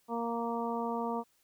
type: harmonic tone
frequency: 233.1 Hz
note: A#3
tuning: in tune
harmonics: 1 / 2 / 3 / 4 / 5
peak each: -36 / -37 / -39 / -37 / -42 dBFS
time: 0.08-1.24 s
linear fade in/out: 50 ms
effects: white hiss -71 dBFS RMS until 1.43 s